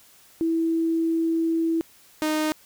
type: tone pair in turn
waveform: sine / sawtooth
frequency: 328.1 / 308.7 Hz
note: E4 / D#4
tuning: -8 / -14 cents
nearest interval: minor second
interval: 106 cents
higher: first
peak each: -20 / -18 dBFS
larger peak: second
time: 0.41-1.81 / 2.22-2.52 s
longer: first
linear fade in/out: 0 ms
effects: white hiss -54 dBFS RMS until 2.65 s